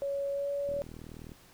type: tone with pitch glide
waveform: sine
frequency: 559 to 566.5 Hz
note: C#5 to C#5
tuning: +14 to +37 cents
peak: -30 dBFS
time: 0.02-0.82 s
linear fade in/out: 0 ms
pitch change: +23 cents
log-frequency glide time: 0.32-0.5 s
type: click train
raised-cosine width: 3 ms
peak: -33 dBFS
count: 26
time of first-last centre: 0.69-1.318 s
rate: 39.8 Hz
effects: pink hiss -58 dBFS RMS until 1.53 s